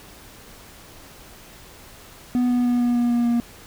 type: tone with pitch steps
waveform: triangle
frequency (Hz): 246.9 / 245.2 / 243.5 / 241.8 / 240.1 / 238.5 / 236.8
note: B3 / B3 / B3 / B3 / B3 / A#3 / A#3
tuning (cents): 0 / -12 / -24 / -36 / -49 / +40 / +27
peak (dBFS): -15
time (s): 2.35-3.4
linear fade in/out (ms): 0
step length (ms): 150
effects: pink hiss -45 dBFS RMS until 3.66 s